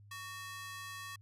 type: ring-modulated tone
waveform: sawtooth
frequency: 1480 Hz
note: F#6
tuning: in tune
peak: -37 dBFS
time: 0.11-1.16 s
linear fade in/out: 5 ms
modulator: 356 Hz
effects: added 102 Hz sine -55 dBFS peak until 1.21 s + resampled to 32000 Hz